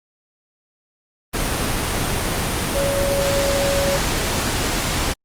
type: tone in noise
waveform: sine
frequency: 558 Hz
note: C#5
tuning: 11 cents sharp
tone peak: -19 dBFS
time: 2.74-3.98 s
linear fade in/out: 20 ms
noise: pink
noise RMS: -21 dBFS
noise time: 1.33-5.14 s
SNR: -1 dB
effects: low-pass 12000 Hz 12 dB/octave + Opus 32 kbps